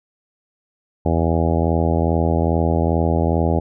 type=harmonic tone; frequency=82.41 Hz; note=E2; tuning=in tune; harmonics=1 / 2 / 3 / 4 / 5 / 6 / 7 / 8 / 9 / 10; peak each=-19 / -22 / -24 / -25 / -26 / -27 / -27 / -28 / -29 / -29 dBFS; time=1.05-3.6 s; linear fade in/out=10 ms; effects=none